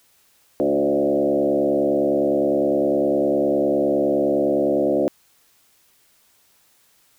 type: tone with frequency modulation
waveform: sine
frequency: 440 Hz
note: A4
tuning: in tune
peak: -16 dBFS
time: 0.6-5.08 s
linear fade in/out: 0 ms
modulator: 69.8 Hz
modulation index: 2.7
effects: white hiss -59 dBFS RMS until 7.18 s